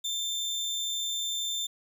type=tone; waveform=30% pulse; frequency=3569 Hz; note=A7; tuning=24 cents sharp; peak=-27 dBFS; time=0.04-1.67 s; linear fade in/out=10 ms; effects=none